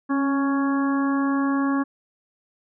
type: harmonic tone with a mistuned harmonic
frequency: 278.2 Hz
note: C#4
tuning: 6 cents sharp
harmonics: 1 / 2 / 3 / 4 / 5 / 6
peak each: -20 / -35 / -34 / -29 / -37 / -34 dBFS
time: 0.09-1.84 s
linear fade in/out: 20 ms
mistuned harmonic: 1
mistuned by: -24 cents
effects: none